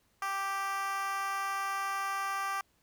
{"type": "tone with high-pass filter", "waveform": "10% pulse", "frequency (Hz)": 391.8, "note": "G4", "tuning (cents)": -1, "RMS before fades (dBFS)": -34, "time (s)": [0.22, 2.61], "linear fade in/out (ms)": 2, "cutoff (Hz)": 990, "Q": 5.9, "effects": ["pink hiss -71 dBFS RMS until 2.82 s"]}